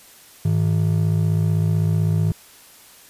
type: ring-modulated tone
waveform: triangle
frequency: 130.81 Hz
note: C3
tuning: in tune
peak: -11 dBFS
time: 0.45-2.32 s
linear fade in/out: 2 ms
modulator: 27.9 Hz
effects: white hiss -47 dBFS RMS until 3.09 s + resampled to 32000 Hz